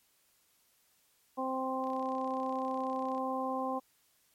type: harmonic tone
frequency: 261.6 Hz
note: C4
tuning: in tune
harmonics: 1 / 2 / 3 / 4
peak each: -37 / -37 / -37 / -37 dBFS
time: 1.37-3.8 s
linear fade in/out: 20 ms
type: click train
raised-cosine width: 0.2 ms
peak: -38 dBFS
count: 44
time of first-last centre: 1.84-3.18 s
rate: 32.1 Hz
effects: white hiss -70 dBFS RMS until 4.34 s + MP3 64 kbps